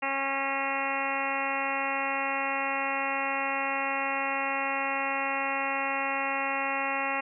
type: harmonic tone with a mistuned harmonic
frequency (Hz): 273.4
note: C#4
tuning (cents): -24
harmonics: 1 / 2 / 3 / 4 / 5 / 6 / 7 / 8 / 9 / 10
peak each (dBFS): -40 / -37 / -33 / -35 / -38 / -42 / -35 / -37 / -37 / -36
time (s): 0.02-7.21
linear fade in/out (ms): 10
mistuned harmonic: 8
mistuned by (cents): -21
effects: none